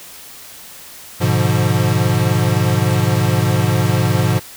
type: chord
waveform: square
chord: G# diminished seventh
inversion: none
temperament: equal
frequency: 103.83 / 123.47 / 146.83 / 174.61 Hz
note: G#2 / B2 / D3 / F3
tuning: 0 / 0 / 0 / 0 cents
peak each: -18 / -18 / -22 / -21 dBFS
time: 1.2-4.4 s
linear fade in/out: 20 ms
effects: white hiss -37 dBFS RMS until 4.56 s